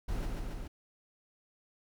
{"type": "noise with echo", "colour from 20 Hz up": "brown", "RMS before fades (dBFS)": -34, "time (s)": [0.08, 0.26], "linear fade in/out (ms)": 10, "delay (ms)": 140, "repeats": 3, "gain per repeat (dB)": -2, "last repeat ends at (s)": 0.68, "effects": []}